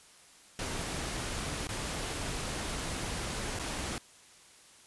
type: noise with dropouts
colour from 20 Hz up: pink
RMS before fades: -36 dBFS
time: 0.59-3.98 s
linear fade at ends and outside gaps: 1 ms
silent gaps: 1.671-1.69 / 3.589-3.595 s
effects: white hiss -57 dBFS RMS until 4.86 s + resampled to 24000 Hz